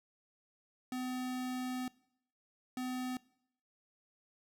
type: tone bursts at uneven times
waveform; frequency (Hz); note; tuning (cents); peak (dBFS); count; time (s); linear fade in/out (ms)
square; 253.5; B3; +45; -37; 2; 0.92-1.88 / 2.77-3.17; 2
effects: noise-tail reverb RT60 0.7 s tail -22 dB re dry